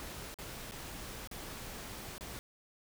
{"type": "noise with dropouts", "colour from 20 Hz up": "pink", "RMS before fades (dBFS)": -45, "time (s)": [0, 2.39], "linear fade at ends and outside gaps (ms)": 0, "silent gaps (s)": [[0.342, 0.387], [0.711, 0.72], [1.274, 1.313], [2.181, 2.209]], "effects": []}